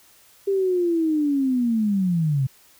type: linear sweep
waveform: sine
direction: down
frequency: 399 to 128 Hz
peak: -18 dBFS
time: 0.47-2.47 s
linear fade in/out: 10 ms
effects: white hiss -54 dBFS RMS until 2.79 s